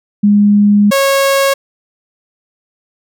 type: tone pair in turn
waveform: sine / sawtooth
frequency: 205.5 / 548.6 Hz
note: G#3 / C#5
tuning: -18 / -18 cents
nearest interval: octave + perfect fourth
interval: 1700 cents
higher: second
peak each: -5 dBFS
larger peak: neither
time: 0.23-0.91 / 0.91-1.54 s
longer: first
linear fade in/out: 10 ms
effects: none